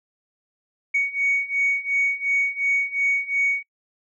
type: beating tone pair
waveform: sine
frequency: 2234 / 2236.8 Hz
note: C#7 / C#7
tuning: +13 / +15 cents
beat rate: 2.8 Hz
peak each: -23 / -21 dBFS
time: 0.94-3.63 s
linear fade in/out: 10 ms
effects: noise-tail reverb RT60 0.1 s tail -22 dB re dry + tanh soft clip ceiling -13 dBFS